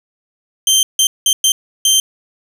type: tone bursts at uneven times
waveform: 20% pulse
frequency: 3136 Hz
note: G7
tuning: in tune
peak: -4 dBFS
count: 5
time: 0.67-0.83 / 0.99-1.07 / 1.26-1.33 / 1.44-1.52 / 1.85-2 s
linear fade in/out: 2 ms
effects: none